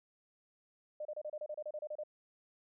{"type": "tone bursts", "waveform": "sine", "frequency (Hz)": 604, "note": "D5", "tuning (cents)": 48, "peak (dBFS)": -38, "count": 13, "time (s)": [1, 2.036], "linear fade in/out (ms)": 5, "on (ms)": 52, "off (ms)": 30, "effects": []}